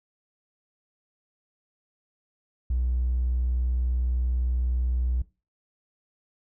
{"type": "tone", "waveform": "triangle", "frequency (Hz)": 61.74, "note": "B1", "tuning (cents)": 0, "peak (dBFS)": -19, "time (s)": [2.7, 5.22], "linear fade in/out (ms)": 5, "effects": ["noise-tail reverb RT60 0.3 s tail -23 dB re dry", "tanh soft clip ceiling -19 dBFS"]}